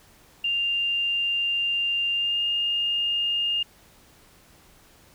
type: tone with pitch glide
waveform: sine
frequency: 2794 to 2825 Hz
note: F7 to F7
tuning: 0 to +19 cents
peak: -22 dBFS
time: 0.44-3.63 s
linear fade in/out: 5 ms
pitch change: +19 cents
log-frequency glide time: 2.13-2.43 s
effects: pink hiss -55 dBFS RMS until 5.14 s